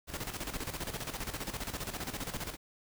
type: noise with tremolo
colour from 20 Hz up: pink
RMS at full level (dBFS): -37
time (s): 0.07-2.57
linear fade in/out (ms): 50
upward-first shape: square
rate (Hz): 15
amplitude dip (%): 65
effects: none

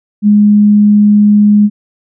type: tone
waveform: sine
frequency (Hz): 207.7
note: G#3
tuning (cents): 0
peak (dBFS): -3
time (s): 0.22-1.7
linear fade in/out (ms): 50
effects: none

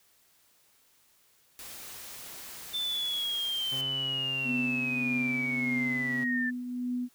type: noise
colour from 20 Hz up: white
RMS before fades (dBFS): -44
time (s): 1.59-3.81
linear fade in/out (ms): 0
type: linear sweep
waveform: sine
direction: down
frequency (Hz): 3558 to 1760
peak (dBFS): -29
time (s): 2.73-6.51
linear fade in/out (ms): 20
type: tone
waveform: sawtooth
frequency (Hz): 134.3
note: C3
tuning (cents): +46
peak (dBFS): -35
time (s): 3.71-6.25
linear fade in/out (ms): 20
type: tone with tremolo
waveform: sine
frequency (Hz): 247.3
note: B3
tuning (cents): +3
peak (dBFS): -28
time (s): 4.44-7.09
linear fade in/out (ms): 50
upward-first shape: triangle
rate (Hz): 1.7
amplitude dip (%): 55
effects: white hiss -65 dBFS RMS until 7.14 s

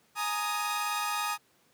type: chord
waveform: sawtooth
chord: Ab suspended second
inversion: none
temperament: equal with one note detuned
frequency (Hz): 835.9 / 932.3 / 1244.5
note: Ab5 / Bb5 / Eb6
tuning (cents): +11 / 0 / 0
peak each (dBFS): -31 / -33 / -28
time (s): 0.15-1.38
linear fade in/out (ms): 50
effects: pink hiss -66 dBFS RMS until 1.73 s + high-pass 150 Hz 12 dB/octave

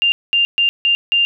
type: tone bursts at uneven times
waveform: sine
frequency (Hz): 2794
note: F7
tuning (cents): 0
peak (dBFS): -11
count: 5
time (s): 0.02-0.12 / 0.33-0.45 / 0.58-0.69 / 0.85-0.95 / 1.12-1.25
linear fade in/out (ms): 0
effects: none

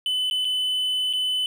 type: tone with dropouts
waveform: triangle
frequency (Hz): 3014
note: F#7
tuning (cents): +31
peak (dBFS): -20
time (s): 0.06-1.46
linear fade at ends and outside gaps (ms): 1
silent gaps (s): 0.3-0.31 / 0.447-0.451 / 1.129-1.135
effects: none

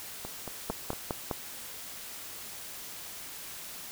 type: two click trains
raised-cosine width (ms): 1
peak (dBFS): -16 / -23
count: 4 / 4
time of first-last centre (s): 0.7-1.312 / 0.25-0.932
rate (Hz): 4.9 / 4.4
effects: white hiss -43 dBFS RMS until 3.91 s

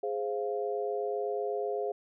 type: chord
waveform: sine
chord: F minor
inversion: first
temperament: equal with one note detuned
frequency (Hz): 415.3 / 523.3 / 694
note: Ab4 / C5 / F5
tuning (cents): 0 / 0 / -11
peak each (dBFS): -32 / -36 / -36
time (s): 0.03-1.92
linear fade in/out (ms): 5
effects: none

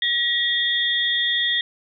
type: tone cluster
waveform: sine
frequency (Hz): 1912 / 3304 / 3591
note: A#6 / G#7 / A7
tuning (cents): +43 / -10 / +35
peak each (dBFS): -23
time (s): 0.02-1.61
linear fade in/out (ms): 2
effects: none

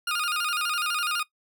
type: tone with vibrato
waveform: 20% pulse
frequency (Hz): 1318.5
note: E6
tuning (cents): 0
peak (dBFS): -20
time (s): 0.07-1.23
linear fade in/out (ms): 5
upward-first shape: square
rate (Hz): 12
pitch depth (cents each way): 110
effects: noise-tail reverb RT60 0.1 s tail -18 dB re dry

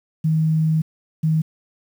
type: tone bursts at uneven times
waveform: sine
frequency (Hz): 158.2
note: D#3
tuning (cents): +29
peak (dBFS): -15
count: 2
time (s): 0.24-0.82 / 1.23-1.42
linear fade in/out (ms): 10
effects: 8-bit

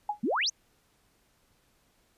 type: tone with exponential decay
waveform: sine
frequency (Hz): 834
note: G#5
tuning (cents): +7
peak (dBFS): -23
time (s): 0.09-0.2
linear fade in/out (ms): 5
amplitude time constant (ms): 22
type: exponential sweep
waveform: sine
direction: up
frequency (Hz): 192 to 6770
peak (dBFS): -25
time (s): 0.23-0.5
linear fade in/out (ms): 10
effects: pink hiss -68 dBFS RMS until 2.17 s + resampled to 32000 Hz

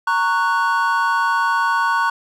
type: chord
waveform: triangle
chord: F# major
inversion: first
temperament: just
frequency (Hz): 925 / 1110 / 1480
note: A#5 / C#6 / F#6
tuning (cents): -14 / +2 / 0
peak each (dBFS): -18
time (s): 0.07-2.1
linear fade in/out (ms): 5
effects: none

